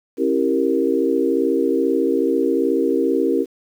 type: chord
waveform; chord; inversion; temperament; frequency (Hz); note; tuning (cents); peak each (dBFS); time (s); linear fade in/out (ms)
sine; C# diminished seventh; none; equal with one note detuned; 271.2 / 329.6 / 392 / 466.2; C#4 / E4 / G4 / Bb4; -38 / 0 / 0 / 0; -21; 0.17-3.46; 50
effects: 8-bit